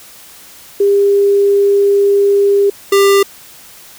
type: tone pair in turn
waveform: sine / square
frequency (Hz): 401.3 / 396.9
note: G4 / G4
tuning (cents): +41 / +22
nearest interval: unison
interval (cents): 19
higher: first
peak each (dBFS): -7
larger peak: neither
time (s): 0.8-2.7 / 2.92-3.23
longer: first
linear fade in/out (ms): 5
effects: white hiss -38 dBFS RMS until 3.98 s